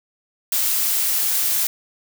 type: noise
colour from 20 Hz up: blue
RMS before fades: -20 dBFS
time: 0.52-1.67 s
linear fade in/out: 2 ms
effects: none